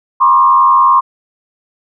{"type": "tone with frequency modulation", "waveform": "sine", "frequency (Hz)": 1069, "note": "C6", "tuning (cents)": 37, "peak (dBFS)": -5, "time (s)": [0.2, 1.01], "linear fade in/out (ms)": 20, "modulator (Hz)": 90.5, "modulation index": 0.88, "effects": []}